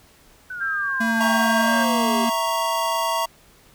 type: exponential sweep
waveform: sine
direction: down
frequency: 1522 to 387.1 Hz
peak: -29 dBFS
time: 0.5-2.25 s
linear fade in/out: 5 ms
type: tone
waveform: sine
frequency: 1597 Hz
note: G6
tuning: 32 cents sharp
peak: -22 dBFS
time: 0.6-1.85 s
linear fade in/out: 20 ms
type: tone with pitch glide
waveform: square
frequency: 226.4 to 233.3 Hz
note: A3 to A#3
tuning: +50 to +2 cents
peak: -22 dBFS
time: 1-2.3 s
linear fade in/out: 10 ms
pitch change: +52 cents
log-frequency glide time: 1.61-1.75 s
type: chord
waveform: square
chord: A# diminished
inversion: second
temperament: equal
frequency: 659.3 / 932.3 / 1108.7 Hz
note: E5 / A#5 / C#6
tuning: 0 / 0 / 0 cents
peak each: -27 / -24 / -27 dBFS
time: 1.2-3.26 s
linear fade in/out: 10 ms
effects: pink hiss -53 dBFS RMS until 3.74 s

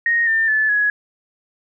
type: tone with pitch steps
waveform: sine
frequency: 1864.7 / 1800.1 / 1737.8 / 1677.7 Hz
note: A#6 / A6 / A6 / G#6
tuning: 0 / +39 / -22 / +17 cents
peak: -14 dBFS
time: 0.06-0.9 s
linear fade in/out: 2 ms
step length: 210 ms
effects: none

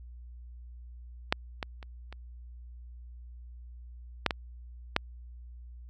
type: clicks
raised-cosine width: 0.3 ms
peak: -7 / -16 / -29 / -28 / -7 / -13 / -7 dBFS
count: 7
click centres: 1.325 / 1.628 / 1.828 / 2.126 / 4.263 / 4.308 / 4.964 s
effects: added 60 Hz sine -44 dBFS peak until 5.89 s

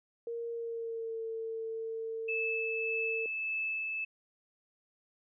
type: tone with pitch glide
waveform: sine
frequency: 466.2 to 449.8 Hz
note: A#4 to A4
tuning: 0 to +38 cents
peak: -35 dBFS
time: 0.27-3.26 s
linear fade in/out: 2 ms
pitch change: -62 cents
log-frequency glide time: 0.51-1.21 s
type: tone with tremolo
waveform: sine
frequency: 2618 Hz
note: E7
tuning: 13 cents flat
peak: -31 dBFS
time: 2.28-4.05 s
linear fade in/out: 10 ms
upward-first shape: sine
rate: 1.7 Hz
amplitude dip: 25%
effects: none

